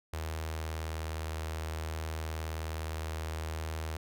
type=tone with notch filter; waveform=sawtooth; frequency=79.4 Hz; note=D#2; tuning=36 cents sharp; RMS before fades=-37 dBFS; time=0.13-3.97 s; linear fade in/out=5 ms; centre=200 Hz; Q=0.66; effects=none